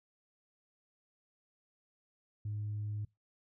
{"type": "tone", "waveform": "sine", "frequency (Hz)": 104.9, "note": "G#2", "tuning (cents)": 18, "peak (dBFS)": -34, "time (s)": [2.45, 3.05], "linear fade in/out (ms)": 5, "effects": ["noise-tail reverb RT60 0.2 s tail -24 dB re dry", "tanh soft clip ceiling -32 dBFS"]}